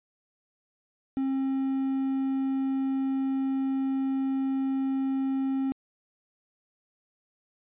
triangle tone with quantisation, 268 Hz, C4, 42 cents sharp, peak -23 dBFS, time 1.17-5.72 s, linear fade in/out 0 ms, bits 8, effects resampled to 8000 Hz

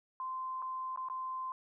sine tone with dropouts, 1038 Hz, C6, 14 cents flat, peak -36 dBFS, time 0.2-1.52 s, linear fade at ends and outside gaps 1 ms, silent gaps 0.62-0.624 / 0.961-0.974 / 1.086-1.099 s, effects none

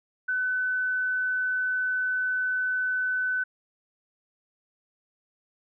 sine tone, 1507 Hz, F#6, 31 cents sharp, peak -24 dBFS, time 0.28-3.44 s, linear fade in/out 10 ms, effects none

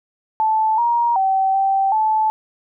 sine tone with pitch steps, 875 / 944 / 769 / 778 / 870 Hz, A5 / A#5 / G5 / G5 / A5, -10 / +22 / -33 / -13 / -20 cents, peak -14 dBFS, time 0.4-2.3 s, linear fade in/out 0 ms, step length 380 ms, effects none

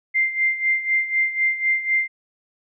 sine tone with tremolo, 2093 Hz, C7, in tune, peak -15 dBFS, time 0.14-2.08 s, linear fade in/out 20 ms, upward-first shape sine, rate 4 Hz, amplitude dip 75%, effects none

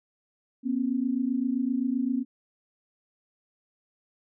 sine tone pair together, 242.3 / 270 Hz, B3 / C#4, -33 / -45 cents, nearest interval major second, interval 188 cents, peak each -27 dBFS, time 0.63-2.25 s, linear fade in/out 50 ms, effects none

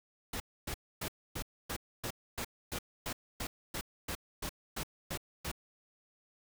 pink noise bursts, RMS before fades -38 dBFS, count 16, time 0.33-5.516 s, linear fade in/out 5 ms, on 71 ms, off 270 ms, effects none

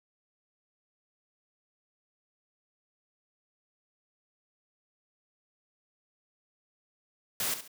white noise with echo, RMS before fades -31 dBFS, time 7.4-7.54 s, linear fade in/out 2 ms, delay 69 ms, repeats 2, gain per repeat -10 dB, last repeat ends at 7.678 s, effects none

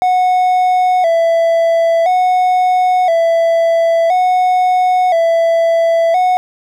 triangle tone with vibrato, 698.5 Hz, F5, in tune, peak -7 dBFS, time 0.02-6.37 s, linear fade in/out 0 ms, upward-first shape square, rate 0.49 Hz, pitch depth 85 cents each way, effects none

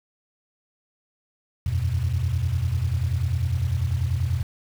sine chord, E suspended second, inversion none, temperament equal, 82.41 / 92.5 / 123.47 Hz, E2 / F#2 / B2, 0 / 0 / 0 cents, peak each -25 dBFS, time 1.66-4.43 s, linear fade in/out 5 ms, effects tanh soft clip ceiling -12 dBFS + 7-bit

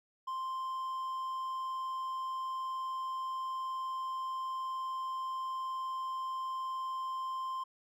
triangle tone, 1046.5 Hz, C6, in tune, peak -33 dBFS, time 0.27-7.64 s, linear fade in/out 10 ms, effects none

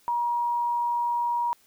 sine tone, 953 Hz, A#5, 38 cents sharp, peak -23 dBFS, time 0.08-1.53 s, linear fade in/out 0 ms, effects white hiss -61 dBFS RMS until 1.66 s

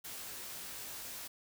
white noise with comb filter, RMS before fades -45 dBFS, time 0.04-1.28 s, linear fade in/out 10 ms, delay 19 ms, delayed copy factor +1, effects none

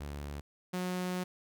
sawtooth tone pair in turn, 72.1 / 181.68 Hz, D2 / F#3, -31 / -31 cents, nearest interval octave + major third, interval 1600 cents, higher second, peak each -35 / -29 dBFS, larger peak second, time 0-0.41 / 0.73-1.24 s, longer second, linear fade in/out 10 ms, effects none

